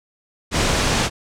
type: low-pass noise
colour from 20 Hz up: pink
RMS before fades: -19 dBFS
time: 0.51-1.1 s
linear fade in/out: 50 ms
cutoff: 8100 Hz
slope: 24 dB/octave
effects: none